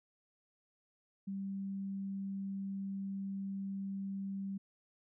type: tone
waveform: sine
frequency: 195.5 Hz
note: G3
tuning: 4 cents flat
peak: -37 dBFS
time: 1.27-4.58 s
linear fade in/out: 10 ms
effects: none